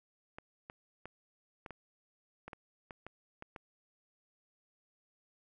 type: clicks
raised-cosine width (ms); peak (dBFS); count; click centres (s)
0.5; -30; 11; 0.385 / 0.699 / 1.056 / 1.662 / 1.707 / 2.48 / 2.532 / 2.908 / 3.066 / 3.424 / 3.562
effects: none